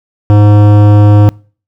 sine tone with hard clipping, 103.83 Hz, G#2, in tune, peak -4 dBFS, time 0.3-1.29 s, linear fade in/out 0 ms, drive 16 dB, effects noise-tail reverb RT60 0.4 s tail -25 dB re dry

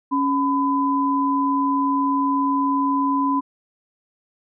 sine tone pair together, 277.2 / 1005.1 Hz, C#4 / B5, 0 / +30 cents, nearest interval octave + minor seventh, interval 2230 cents, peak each -20 dBFS, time 0.11-3.41 s, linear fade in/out 20 ms, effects none

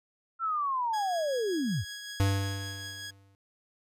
sine linear sweep, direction down, 1366 to 69.9 Hz, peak -27 dBFS, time 0.39-1.85 s, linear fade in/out 50 ms
15% pulse tone with tremolo, 1661.2 Hz, G#6, in tune, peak -31 dBFS, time 0.93-3.11 s, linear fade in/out 10 ms, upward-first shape triangle, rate 5.3 Hz, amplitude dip 35%
square tone with exponential decay, 98.4 Hz, G2, 7 cents sharp, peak -22 dBFS, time 2.2-3.35 s, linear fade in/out 0 ms, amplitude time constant 250 ms
effects resampled to 32000 Hz

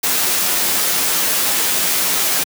white noise with comb filter, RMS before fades -17 dBFS, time 0.03-2.44 s, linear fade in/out 10 ms, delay 11 ms, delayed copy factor +0.55, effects high-pass 150 Hz 12 dB/octave

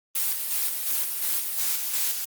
blue noise with tremolo, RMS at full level -25 dBFS, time 0.15-2.25 s, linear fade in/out 5 ms, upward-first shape square, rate 2.8 Hz, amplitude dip 40%, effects Opus 32 kbps

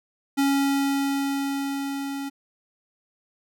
square tone with level ramp, 277.2 Hz, C#4, in tune, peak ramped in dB -19 to -30 dBFS, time 0.37-2.3 s, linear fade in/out 20 ms, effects none

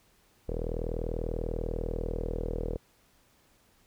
sawtooth tone with low-pass filter, 40.16 Hz, E1, 44 cents flat, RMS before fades -33 dBFS, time 0.48-2.77 s, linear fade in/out 10 ms, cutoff 480 Hz, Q 5.9, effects pink hiss -65 dBFS RMS until 3.86 s

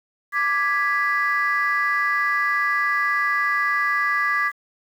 sine chord, G# diminished, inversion second, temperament equal, 1174.7 / 1661.2 / 1975.5 Hz, D6 / G#6 / B6, 0 / 0 / 0 cents, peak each -22 dBFS, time 0.32-4.52 s, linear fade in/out 50 ms, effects tanh soft clip ceiling -12 dBFS + 8-bit

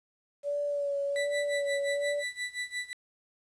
sine tone with vibrato, 571 Hz, D5, 49 cents flat, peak -28 dBFS, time 0.43-2.24 s, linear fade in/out 50 ms, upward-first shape sine, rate 1.3 Hz, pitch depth 26 cents each way
35% pulse tone with tremolo, 1975.5 Hz, B6, in tune, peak -29 dBFS, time 1.16-2.93 s, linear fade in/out 0 ms, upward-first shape sine, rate 5.7 Hz, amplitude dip 90%
effects resampled to 22050 Hz + 10-bit

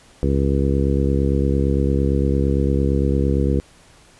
harmonic tone, 68.8 Hz, C#2, 12 cents flat, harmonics 1 / 2 / 3 / 4 / 5 / 6 / 7, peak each -19 / -22 / -24 / -25 / -26 / -27 / -27 dBFS, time 0.23-3.6 s, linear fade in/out 0 ms, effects pink hiss -50 dBFS RMS until 4.19 s + resampled to 24000 Hz

